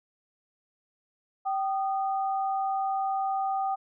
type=tone pair together; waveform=sine; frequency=775 / 1230.2 Hz; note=G5 / D#6; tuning=-20 / -20 cents; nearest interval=minor sixth; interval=800 cents; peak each=-26 / -35 dBFS; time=1.45-3.76 s; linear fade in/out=20 ms; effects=none